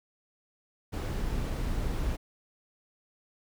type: noise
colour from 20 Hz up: brown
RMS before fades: -31 dBFS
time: 0.92-2.17 s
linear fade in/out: 20 ms
effects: none